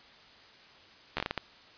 slowing click train, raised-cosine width 0.3 ms, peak -14 dBFS, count 7, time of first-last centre 1.17-1.377 s, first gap 13 ms, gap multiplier 1.39, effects white hiss -55 dBFS RMS until 1.77 s + resampled to 11025 Hz

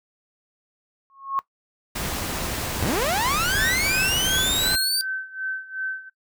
sine tone with exponential growth, 1091 Hz, C#6, 28 cents flat, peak -18 dBFS, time 1.1-1.39 s, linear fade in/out 0 ms, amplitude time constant 62 ms
pink noise, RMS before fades -28 dBFS, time 1.95-4.76 s, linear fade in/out 10 ms
sawtooth linear sweep, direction up, 73.42 to 4699 Hz, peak -18 dBFS, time 2.82-5.01 s, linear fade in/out 0 ms
sine tone with tremolo, 1538 Hz, G6, 33 cents flat, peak -24 dBFS, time 3.54-6.1 s, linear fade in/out 20 ms, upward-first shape sine, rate 2.7 Hz, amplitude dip 85%
effects noise-tail reverb RT60 0.1 s tail -18 dB re dry

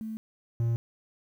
sine / triangle tone pair in turn, 220 / 116.54 Hz, A3 / A#2, 0 / 0 cents, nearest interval major seventh, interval 1100 cents, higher first, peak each -33 / -22 dBFS, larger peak second, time 0.01-0.17 / 0.6-0.76 s, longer neither, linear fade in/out 0 ms, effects 10-bit

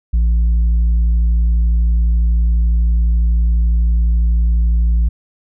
sine tone with tanh clipping, 57 Hz, A#1, 38 cents flat, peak -11 dBFS, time 0.13-5.09 s, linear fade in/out 10 ms, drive 3 dB, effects none

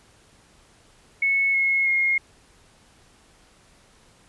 sine tone with pitch steps, 2200 / 2172 / 2145 Hz, C#7 / C#7 / C7, -14 / -36 / +42 cents, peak -18 dBFS, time 1.22-2.18 s, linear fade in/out 5 ms, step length 320 ms, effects pink hiss -56 dBFS RMS until 4.28 s + resampled to 24000 Hz

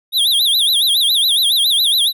square tone with vibrato, 3590 Hz, A7, 34 cents sharp, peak -12 dBFS, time 0.12-2.13 s, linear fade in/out 50 ms, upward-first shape sine, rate 7.2 Hz, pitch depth 200 cents each way, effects none

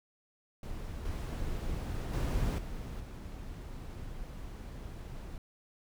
brown noise with level steps, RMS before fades -40 / -36 / -31 / -40 / -43 dBFS, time 0.63-5.38 s, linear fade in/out 2 ms, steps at 1.05 / 2.13 / 2.58 / 3 s, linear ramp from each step 5 ms, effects none

